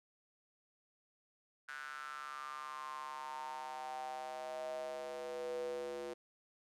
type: tone with high-pass filter sweep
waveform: square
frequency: 70.3 Hz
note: C#2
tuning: 25 cents sharp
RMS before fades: -44 dBFS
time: 1.68-6.14 s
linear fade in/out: 10 ms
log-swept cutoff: 1500 to 420 Hz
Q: 7.7
effects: low-pass 10000 Hz 12 dB/octave